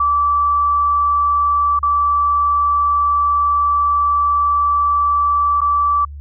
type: tone with dropouts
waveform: sine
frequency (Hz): 1159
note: D6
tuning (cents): -23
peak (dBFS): -12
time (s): 0-6.05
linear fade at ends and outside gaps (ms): 5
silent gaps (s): 1.791-1.829 / 5.607-5.615
effects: added 72 Hz sine -29 dBFS peak until 6.2 s